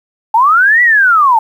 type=linear two-way sweep; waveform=sine; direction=up then down; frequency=852 to 1975.5 to 852 Hz; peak=-5 dBFS; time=0.34-1.39 s; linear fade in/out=5 ms; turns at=0.82 s; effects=7-bit